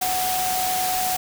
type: tone in noise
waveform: sine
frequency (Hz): 740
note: F#5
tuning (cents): 0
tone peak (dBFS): -23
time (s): 0.01-1.17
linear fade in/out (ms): 10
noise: white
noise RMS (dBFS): -26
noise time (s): 0.01-1.17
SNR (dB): 0
effects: none

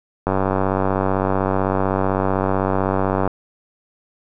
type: click train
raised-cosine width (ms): 1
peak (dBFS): -5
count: 289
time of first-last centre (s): 0.27-3.276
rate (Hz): 95.8
effects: none

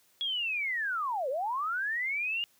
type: linear two-way sweep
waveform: sine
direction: down then up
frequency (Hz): 3365 to 493.6 to 2869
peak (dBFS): -29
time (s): 0.21-2.44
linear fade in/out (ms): 0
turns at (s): 1.29
effects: white hiss -66 dBFS RMS until 2.59 s + high-pass 80 Hz 12 dB/octave

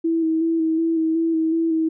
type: tone with vibrato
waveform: sine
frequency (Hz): 325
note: E4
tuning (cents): -24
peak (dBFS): -17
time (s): 0.04-1.89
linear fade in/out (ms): 10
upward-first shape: square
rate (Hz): 2.7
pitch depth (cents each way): 22
effects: none

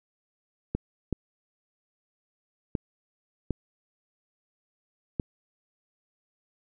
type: clicks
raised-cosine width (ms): 3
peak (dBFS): -14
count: 5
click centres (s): 0.75 / 1.127 / 2.752 / 3.507 / 5.198
effects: none

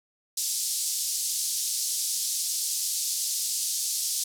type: band-pass noise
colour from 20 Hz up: pink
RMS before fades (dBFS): -29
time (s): 0.37-4.24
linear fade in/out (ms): 5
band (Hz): 4800 to 12000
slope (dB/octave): 24
effects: none

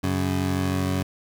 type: tone pair together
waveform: 20% pulse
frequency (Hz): 92.97 / 139.3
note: F#2 / C#3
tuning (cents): +9 / +9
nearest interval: perfect fifth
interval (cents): 700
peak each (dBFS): -19 / -24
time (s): 0.03-1.03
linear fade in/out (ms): 10
effects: none

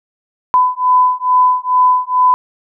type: beating tone pair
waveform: sine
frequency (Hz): 1003 / 1005.3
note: B5 / B5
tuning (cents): +26 / +30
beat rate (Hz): 2.3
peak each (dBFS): -12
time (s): 0.54-2.34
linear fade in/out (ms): 0
effects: none

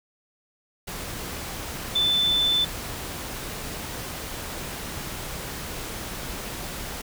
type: tone in noise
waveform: sine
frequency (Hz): 3520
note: A7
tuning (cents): 0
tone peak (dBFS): -19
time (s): 1.95-2.65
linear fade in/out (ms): 10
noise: pink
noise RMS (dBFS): -34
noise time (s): 0.87-7.02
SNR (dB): +12
effects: none

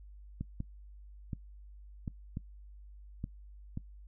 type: clicks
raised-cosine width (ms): 5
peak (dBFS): -24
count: 7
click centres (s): 0.41 / 0.604 / 1.332 / 2.078 / 2.371 / 3.241 / 3.774
effects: noise-tail reverb RT60 0.1 s tail -21 dB re dry + added 50 Hz sine -49 dBFS peak until 4.07 s

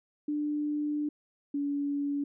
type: tone pair in turn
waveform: sine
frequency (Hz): 296.6 / 285.1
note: D4 / C#4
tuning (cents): +17 / +49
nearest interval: minor second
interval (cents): 68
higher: first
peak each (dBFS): -28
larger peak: neither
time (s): 0.28-1.09 / 1.54-2.24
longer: first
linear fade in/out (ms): 5
effects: none

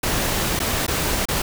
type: noise with dropouts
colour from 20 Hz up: pink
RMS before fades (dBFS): -22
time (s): 0.03-1.42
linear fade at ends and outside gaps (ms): 5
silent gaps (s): 0.592-0.6 / 0.866-0.879 / 1.255-1.285
effects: none

